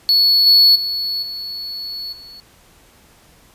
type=tone with level steps; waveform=triangle; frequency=4403 Hz; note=C#8; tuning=13 cents flat; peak=-9 / -6 / -18 / -24 / -35 dBFS; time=0.09-2.4 s; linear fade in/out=0 ms; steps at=0.46 / 0.75 / 1.22 / 2.12 s; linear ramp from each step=10 ms; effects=pink hiss -50 dBFS RMS until 3.54 s + resampled to 32000 Hz